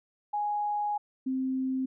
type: tone pair in turn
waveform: sine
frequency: 830.6 / 261.6 Hz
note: G#5 / C4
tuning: 0 / 0 cents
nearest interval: octave + minor sixth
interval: 2000 cents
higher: first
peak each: -27 dBFS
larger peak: neither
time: 0.33-0.98 / 1.26-1.86 s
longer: first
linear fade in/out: 10 ms
effects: none

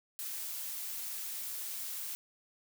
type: noise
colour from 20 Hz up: blue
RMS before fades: -40 dBFS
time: 0.19-2.15 s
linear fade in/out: 0 ms
effects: none

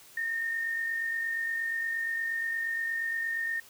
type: tone with amplitude modulation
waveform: sine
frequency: 1830 Hz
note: A#6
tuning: 32 cents flat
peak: -27 dBFS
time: 0.17-3.6 s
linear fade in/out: 5 ms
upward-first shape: sine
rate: 48.5 Hz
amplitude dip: 40%
effects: white hiss -54 dBFS RMS until 3.69 s

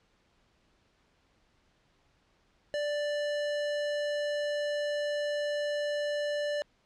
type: tone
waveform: square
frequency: 587.3 Hz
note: D5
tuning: in tune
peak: -30 dBFS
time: 2.74-6.62 s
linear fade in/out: 0 ms
effects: pink hiss -69 dBFS RMS until 6.85 s + low-pass 5000 Hz 12 dB/octave

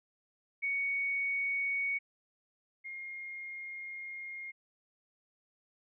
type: tone pair in turn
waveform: sine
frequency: 2231 / 2133 Hz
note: C#7 / C7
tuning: +11 / +33 cents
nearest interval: minor second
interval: 78 cents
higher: first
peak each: -30 / -40 dBFS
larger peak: first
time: 0.62-1.99 / 2.84-4.52 s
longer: second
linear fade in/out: 20 ms
effects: none

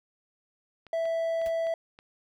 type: clicks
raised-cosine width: 0.3 ms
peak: -33 dBFS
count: 5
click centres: 0.867 / 1.055 / 1.416 / 1.669 / 1.989 s
type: tone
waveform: triangle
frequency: 659.3 Hz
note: E5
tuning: in tune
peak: -24 dBFS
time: 0.93-1.74 s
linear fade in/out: 2 ms
type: noise with exponential decay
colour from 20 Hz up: pink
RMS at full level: -40 dBFS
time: 1.46-1.53 s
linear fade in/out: 0 ms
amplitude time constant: 15 ms
effects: none

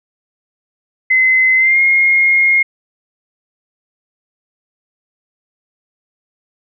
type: tone with pitch glide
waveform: sine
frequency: 2048 to 2142 Hz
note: C7 to C7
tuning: -38 to +40 cents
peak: -8 dBFS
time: 1.1-2.63 s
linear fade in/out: 10 ms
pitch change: +78 cents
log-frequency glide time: 1.57-1.8 s
effects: none

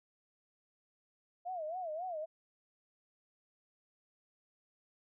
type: tone with vibrato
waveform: sine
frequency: 676 Hz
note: E5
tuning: 43 cents sharp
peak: -37 dBFS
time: 1.45-2.26 s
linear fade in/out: 20 ms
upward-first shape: sine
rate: 3.7 Hz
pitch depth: 180 cents each way
effects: none

